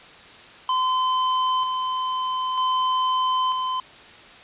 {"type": "tone with tremolo", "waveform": "square", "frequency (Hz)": 1026, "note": "C6", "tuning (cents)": -34, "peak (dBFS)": -20, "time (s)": [0.69, 3.8], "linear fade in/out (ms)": 2, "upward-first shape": "square", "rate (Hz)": 0.53, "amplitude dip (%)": 35, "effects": ["white hiss -45 dBFS RMS until 4.43 s", "resampled to 8000 Hz"]}